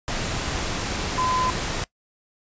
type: tone in noise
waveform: sine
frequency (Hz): 1018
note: C6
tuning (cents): -48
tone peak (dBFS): -21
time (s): 1.18-1.5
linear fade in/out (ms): 0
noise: pink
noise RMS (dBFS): -27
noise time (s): 0.08-1.84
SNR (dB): +3
effects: noise-tail reverb RT60 0.1 s tail -21 dB re dry + resampled to 16000 Hz